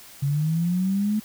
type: linear sweep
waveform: sine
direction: up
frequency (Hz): 136.6 to 216.7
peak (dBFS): -20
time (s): 0.22-1.2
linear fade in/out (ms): 10
effects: white hiss -46 dBFS RMS until 1.24 s